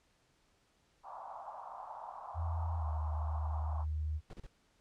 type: band-pass noise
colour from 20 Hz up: pink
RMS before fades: -47 dBFS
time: 1.03-3.86 s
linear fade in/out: 50 ms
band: 700 to 1100 Hz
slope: 48 dB/octave
type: tone with pitch glide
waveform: sine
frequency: 82.41 to 76.89 Hz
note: E2 to D#2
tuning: 0 to -20 cents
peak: -33 dBFS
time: 2.34-4.21 s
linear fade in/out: 50 ms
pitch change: -120 cents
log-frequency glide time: 2.78-2.85 s
type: noise bursts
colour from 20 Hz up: brown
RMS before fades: -47 dBFS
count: 3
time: 4.3-4.467 s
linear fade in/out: 2 ms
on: 33 ms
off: 34 ms
effects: pink hiss -72 dBFS RMS until 4.8 s + low-pass 8000 Hz 12 dB/octave